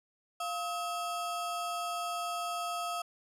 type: ring-modulated tone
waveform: square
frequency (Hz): 987.8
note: B5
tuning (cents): 0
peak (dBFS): -31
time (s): 0.4-3.02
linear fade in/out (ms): 5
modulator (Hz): 290
effects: resampled to 32000 Hz